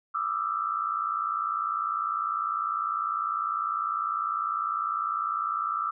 sine tone cluster, 1180 / 1280 / 1340 Hz, D6 / D#6 / E6, +8 / +49 / +28 cents, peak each -31 dBFS, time 0.14-5.91 s, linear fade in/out 10 ms, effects none

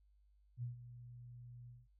sine tone with ADSR envelope, 121.3 Hz, B2, 31 cents flat, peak -38 dBFS, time 0.57-1.88 s, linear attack 57 ms, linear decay 130 ms, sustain -13 dB, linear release 200 ms, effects added 50 Hz sine -67 dBFS peak until 1.99 s

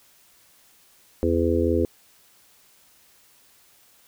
harmonic tone, 84.2 Hz, E2, 37 cents sharp, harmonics 1 / 3 / 4 / 5 / 6, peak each -25 / -26 / -24 / -25 / -26 dBFS, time 1.23-1.85 s, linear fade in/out 0 ms, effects white hiss -57 dBFS RMS until 4.07 s

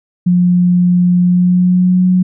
sine tone with pitch glide, 178 to 182.9 Hz, F3 to F#3, +33 to -20 cents, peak -7 dBFS, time 0.26-2.23 s, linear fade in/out 10 ms, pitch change +47 cents, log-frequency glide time 1.21-2.06 s, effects none

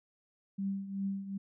sine tone with tremolo, 196 Hz, G3, in tune, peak -30 dBFS, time 0.58-1.38 s, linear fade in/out 10 ms, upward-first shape triangle, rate 2.6 Hz, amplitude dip 75%, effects none

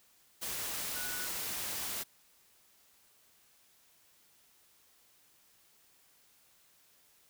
sine tone in noise, 1473 Hz, F#6, 8 cents flat, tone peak -43 dBFS, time 0.95-1.28 s, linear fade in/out 20 ms, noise white, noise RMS -38 dBFS, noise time 0.41-2.04 s, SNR -8 dB, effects white hiss -66 dBFS RMS until 7.29 s

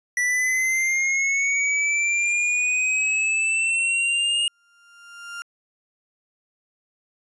square linear sweep, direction up, 1957 to 2852 Hz, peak -20 dBFS, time 0.17-4.48 s, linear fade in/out 2 ms
35% pulse tone with exponential growth, 1396.9 Hz, F6, in tune, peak -28 dBFS, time 4.36-5.42 s, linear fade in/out 0 ms, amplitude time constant 230 ms
effects resampled to 22050 Hz

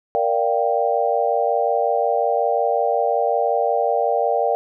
sine chord, G minor seventh, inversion first, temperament equal, 466.2 / 587.3 / 698.5 / 784 Hz, Bb4 / D5 / F5 / G5, 0 / 0 / 0 / 0 cents, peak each -22 dBFS, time 0.15-4.55 s, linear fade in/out 0 ms, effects none

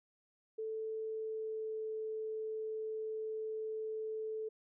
sine tone with pitch glide, 440 to 437.2 Hz, A4 to A4, 0 to -11 cents, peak -37 dBFS, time 0.58-4.49 s, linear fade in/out 10 ms, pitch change -11 cents, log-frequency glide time 1.04-1.88 s, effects none

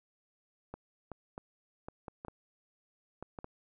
clicks, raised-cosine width 1 ms, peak -28 dBFS, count 10, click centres 0.74 / 1.117 / 1.379 / 1.885 / 2.082 / 2.249 / 2.283 / 3.226 / 3.388 / 3.444 s, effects none

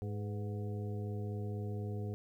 harmonic tone with a mistuned harmonic, 103.83 Hz, G#2, in tune, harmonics 1 / 2 / 3 / 4 / 5 / 7, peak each -37 / -45 / -51 / -46 / -51 / -55 dBFS, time 0.02-2.14 s, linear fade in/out 0 ms, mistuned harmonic 5, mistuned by -65 cents, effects 12-bit

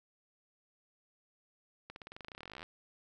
accelerating click train, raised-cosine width 0.3 ms, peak -30 dBFS, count 26, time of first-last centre 1.9-2.629 s, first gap 61 ms, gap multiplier 0.93, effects none

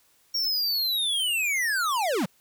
square linear sweep, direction down, 5588 to 150 Hz, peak -24 dBFS, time 0.34-2.26 s, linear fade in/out 10 ms, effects white hiss -63 dBFS RMS until 2.4 s

